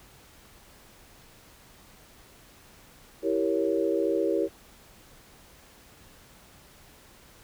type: chord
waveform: sine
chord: E diminished seventh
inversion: none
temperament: equal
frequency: 329.6 / 392 / 466.2 / 554.4 Hz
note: E4 / G4 / Bb4 / Db5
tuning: 0 / 0 / 0 / 0 cents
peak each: -28 / -28 / -29 / -30 dBFS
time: 3.22-4.49 s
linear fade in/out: 50 ms
effects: pink hiss -54 dBFS RMS until 7.43 s